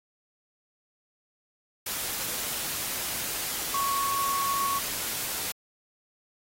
sine tone in noise, 1108.7 Hz, C#6, in tune, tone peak -26 dBFS, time 3.74-4.79 s, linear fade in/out 5 ms, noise white, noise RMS -32 dBFS, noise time 1.86-5.52 s, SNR +3 dB, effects AAC 48 kbps

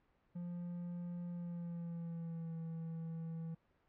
triangle tone with pitch glide, 174.61 to 163.86 Hz, F3 to E3, 0 to -10 cents, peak -39 dBFS, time 0.35-3.55 s, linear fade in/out 10 ms, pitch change -110 cents, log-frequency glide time 1.29-2.56 s, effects pink hiss -75 dBFS RMS until 3.88 s + low-pass 2000 Hz 12 dB/octave

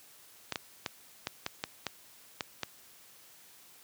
clicks, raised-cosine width 0.2 ms, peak -15 dBFS, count 9, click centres 0.523 / 0.558 / 0.862 / 1.271 / 1.464 / 1.639 / 1.867 / 2.408 / 2.633 s, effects white hiss -57 dBFS RMS until 3.83 s + high-pass 80 Hz 12 dB/octave

